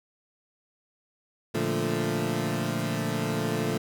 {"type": "chord", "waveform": "20% pulse", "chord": "Bb major seventh", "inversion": "none", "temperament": "equal", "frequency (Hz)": [116.54, 146.83, 174.61, 220], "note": ["Bb2", "D3", "F3", "A3"], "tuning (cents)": [0, 0, 0, 0], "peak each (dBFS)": -27, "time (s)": [1.54, 3.78], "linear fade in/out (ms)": 10, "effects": []}